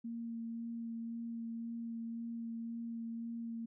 sine tone with vibrato, 230.7 Hz, A#3, 18 cents flat, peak -39 dBFS, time 0.04-3.66 s, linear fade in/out 10 ms, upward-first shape sine, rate 1.9 Hz, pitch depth 12 cents each way, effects none

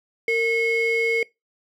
triangle ring-modulated tone, 1318.5 Hz, E6, in tune, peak -13 dBFS, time 0.28-1.23 s, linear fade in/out 2 ms, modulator 860 Hz, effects noise-tail reverb RT60 0.2 s tail -23 dB re dry + tanh soft clip ceiling -9 dBFS

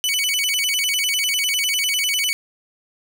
sawtooth tone with vibrato, 2590 Hz, E7, 31 cents flat, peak -15 dBFS, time 0.04-2.33 s, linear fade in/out 0 ms, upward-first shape square, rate 10 Hz, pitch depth 250 cents each way, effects none

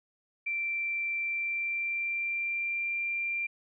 sine tone with pitch glide, 2349 to 2374 Hz, D7 to D7, 0 to +18 cents, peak -29 dBFS, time 0.46-3.47 s, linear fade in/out 10 ms, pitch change +18 cents, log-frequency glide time 1.2-2.95 s, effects none

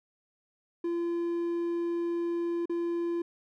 triangle tone with dropouts, 341.8 Hz, F4, 37 cents flat, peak -26 dBFS, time 0.84-3.22 s, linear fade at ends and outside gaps 5 ms, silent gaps 2.657-2.695 s, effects none

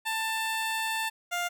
15% pulse tone pair in turn, 888 / 701.9 Hz, A5 / F5, +16 / +9 cents, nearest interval major third, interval 407 cents, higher first, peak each -22 dBFS, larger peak neither, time 0.05-1.1 / 1.31-1.49 s, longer first, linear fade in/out 20 ms, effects none

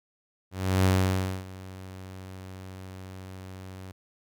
sawtooth tone with ADSR envelope, 94 Hz, F#2, 28 cents sharp, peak -15 dBFS, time 0.51-3.92 s, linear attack 340 ms, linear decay 590 ms, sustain -21 dB, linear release 8 ms, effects none

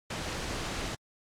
pink noise, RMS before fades -35 dBFS, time 0.1-0.95 s, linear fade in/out 5 ms, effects low-pass 7000 Hz 12 dB/octave + AAC 64 kbps

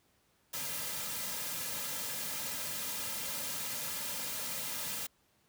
white noise with comb filter, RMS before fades -38 dBFS, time 0.53-5.07 s, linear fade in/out 10 ms, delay 2.7 ms, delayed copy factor -0.65, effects pink hiss -71 dBFS RMS until 5.48 s + high-pass 60 Hz 12 dB/octave

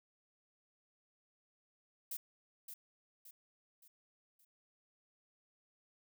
violet noise with echo, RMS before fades -42 dBFS, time 2.11-2.17 s, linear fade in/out 5 ms, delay 570 ms, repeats 4, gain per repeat -7 dB, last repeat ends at 4.45 s, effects none

